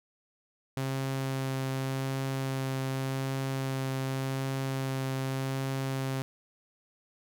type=tone with vibrato; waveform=sawtooth; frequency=133.7 Hz; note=C3; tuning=38 cents sharp; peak=-26 dBFS; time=0.77-6.22 s; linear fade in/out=0 ms; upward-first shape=sine; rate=0.86 Hz; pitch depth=9 cents each way; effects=none